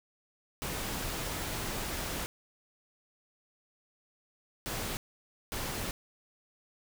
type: noise bursts at uneven times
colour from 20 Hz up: pink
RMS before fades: -36 dBFS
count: 3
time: 0.62-2.26 / 4.66-4.97 / 5.52-5.91 s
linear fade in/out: 0 ms
effects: none